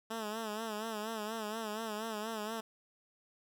10% pulse tone with vibrato, 218 Hz, A3, 16 cents flat, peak -29 dBFS, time 0.1-2.61 s, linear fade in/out 10 ms, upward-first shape sine, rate 4.2 Hz, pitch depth 78 cents each way, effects none

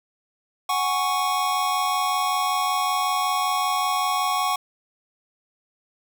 square chord, F# suspended second, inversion none, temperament equal with one note detuned, 740 / 825.3 / 1108.7 Hz, F#5 / G#5 / C#6, 0 / -11 / 0 cents, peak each -27 / -29 / -24 dBFS, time 0.69-4.56 s, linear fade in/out 5 ms, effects none

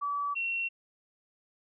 sine tone pair in turn, 1148 / 2726 Hz, D6 / F7, -40 / -43 cents, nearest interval octave + minor third, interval 1497 cents, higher second, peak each -29 / -29 dBFS, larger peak neither, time 0.01-0.35 / 0.35-0.69 s, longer neither, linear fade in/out 20 ms, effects none

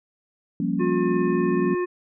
sine chord, G half-diminished seventh, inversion third, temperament equal, 174.61 / 196 / 233.1 / 277.2 Hz, F3 / G3 / Bb3 / Db4, 0 / 0 / 0 / 0 cents, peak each -27 dBFS, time 0.6-1.75 s, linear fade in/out 2 ms
harmonic tone, 358 Hz, F4, 43 cents sharp, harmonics 1 / 3 / 5 / 7, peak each -22 / -32 / -36 / -42 dBFS, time 0.79-1.86 s, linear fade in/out 20 ms
effects none

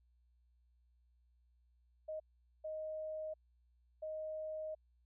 sine tone bursts at uneven times, 624 Hz, D#5, 5 cents sharp, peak -40 dBFS, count 3, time 2.08-2.2 / 2.64-3.34 / 4.02-4.75 s, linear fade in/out 10 ms, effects added 60 Hz sine -69 dBFS peak until 5.05 s

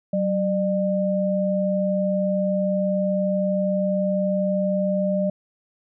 sine tone pair together, 189.62 / 602 Hz, F#3 / D5, +43 / +43 cents, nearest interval octave + minor sixth, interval 2000 cents, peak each -22 dBFS, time 0.13-5.3 s, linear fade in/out 5 ms, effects none

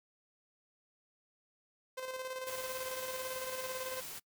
sawtooth tone with tremolo, 517 Hz, C5, 21 cents flat, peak -34 dBFS, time 1.97-4.01 s, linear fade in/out 10 ms, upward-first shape square, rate 18 Hz, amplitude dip 45%
white noise, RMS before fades -45 dBFS, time 2.46-4.2 s, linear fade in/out 20 ms
effects noise-tail reverb RT60 0.1 s tail -24 dB re dry

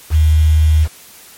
sine tone with quantisation, 77.78 Hz, D#2, in tune, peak -7 dBFS, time 0.1-0.88 s, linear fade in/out 50 ms, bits 5, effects white hiss -40 dBFS RMS until 1.37 s + MP3 64 kbps

